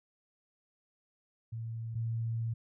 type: tone pair in turn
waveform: sine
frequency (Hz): 113.9 / 114.33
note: A#2 / A#2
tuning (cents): -40 / -33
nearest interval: unison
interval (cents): 7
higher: second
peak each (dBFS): -36 / -31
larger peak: second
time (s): 1.52-1.95 / 1.95-2.54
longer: second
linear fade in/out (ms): 10
effects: none